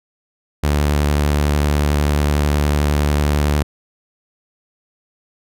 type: tone with vibrato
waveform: sawtooth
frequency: 73.42 Hz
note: D2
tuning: in tune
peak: -10 dBFS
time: 0.63-3.63 s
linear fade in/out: 10 ms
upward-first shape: sine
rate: 11 Hz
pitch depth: 18 cents each way
effects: none